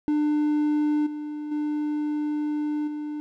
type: tone with level steps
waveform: triangle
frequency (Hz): 299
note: D4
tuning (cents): +31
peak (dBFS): -18 / -28 / -22 / -27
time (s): 0.08-3.2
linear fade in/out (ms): 0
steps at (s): 1.06 / 1.51 / 2.87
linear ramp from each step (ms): 10
effects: none